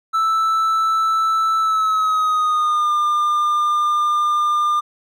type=tone with pitch glide; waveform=triangle; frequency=1318.5 to 1202.1 Hz; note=E6 to D6; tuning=0 to +40 cents; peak=-13 dBFS; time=0.13-4.81 s; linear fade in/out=20 ms; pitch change=-160 cents; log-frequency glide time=1.59-2.93 s; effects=none